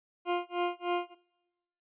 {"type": "tone with tremolo", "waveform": "20% pulse", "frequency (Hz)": 351.7, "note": "F4", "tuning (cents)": 12, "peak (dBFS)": -22, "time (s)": [0.25, 1.15], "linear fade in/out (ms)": 50, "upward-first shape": "sine", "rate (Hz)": 3.3, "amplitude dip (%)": 100, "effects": ["noise-tail reverb RT60 1.0 s tail -24 dB re dry", "resampled to 8000 Hz"]}